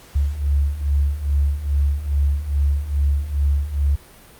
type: beating tone pair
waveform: sine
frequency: 69.6 / 72 Hz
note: C#2 / D2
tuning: +8 / -34 cents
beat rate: 2.4 Hz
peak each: -22 / -18 dBFS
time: 0.15-3.96 s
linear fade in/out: 10 ms
effects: pink hiss -46 dBFS RMS until 4.39 s + Opus 48 kbps